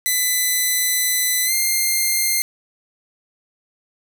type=tone with pitch glide; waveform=5% pulse; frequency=2003 to 2107 Hz; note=B6 to C7; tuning=+24 to +12 cents; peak=-7 dBFS; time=0.06-2.42 s; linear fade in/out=0 ms; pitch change=+88 cents; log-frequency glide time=1.45-1.53 s; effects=none